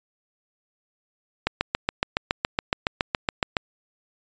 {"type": "click train", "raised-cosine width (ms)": 0.3, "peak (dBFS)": -5, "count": 16, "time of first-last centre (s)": [1.47, 3.568], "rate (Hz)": 7.15, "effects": ["resampled to 16000 Hz"]}